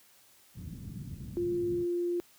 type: low-pass noise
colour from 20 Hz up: white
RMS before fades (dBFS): -41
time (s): 0.54-1.86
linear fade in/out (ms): 50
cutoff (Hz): 190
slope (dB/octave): 24
type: tone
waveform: sine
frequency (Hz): 349.2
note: F4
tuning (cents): 0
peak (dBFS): -28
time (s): 1.37-2.2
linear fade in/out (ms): 0
effects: white hiss -61 dBFS RMS until 2.38 s + high-pass 60 Hz 12 dB/octave